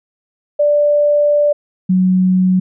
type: tone pair in turn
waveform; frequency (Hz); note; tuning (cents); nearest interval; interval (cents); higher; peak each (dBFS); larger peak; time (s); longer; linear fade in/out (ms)
sine; 587.3 / 184.99; D5 / F#3; 0 / 0; octave + minor sixth; 2000; first; -9; neither; 0.59-1.53 / 1.89-2.6; first; 10
effects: none